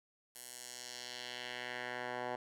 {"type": "tone with band-pass filter sweep", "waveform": "10% pulse", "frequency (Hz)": 123.47, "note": "B2", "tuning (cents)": 0, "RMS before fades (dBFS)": -44, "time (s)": [0.35, 2.36], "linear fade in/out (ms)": 5, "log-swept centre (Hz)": [11000, 940], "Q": 1.3, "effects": []}